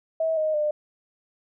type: tone with pitch steps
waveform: sine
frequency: 645 / 622.7 / 601.1 Hz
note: E5 / D#5 / D5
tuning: -38 / +1 / +40 cents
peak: -21 dBFS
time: 0.2-0.71 s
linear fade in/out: 5 ms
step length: 170 ms
effects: none